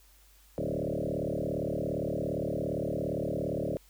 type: tone with frequency modulation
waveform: sine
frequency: 355.2 Hz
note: F4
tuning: 29 cents sharp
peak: -29 dBFS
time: 0.58-3.77 s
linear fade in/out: 0 ms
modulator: 37.4 Hz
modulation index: 6.8
effects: added 50 Hz sine -59 dBFS peak until 3.89 s + white hiss -62 dBFS RMS until 3.89 s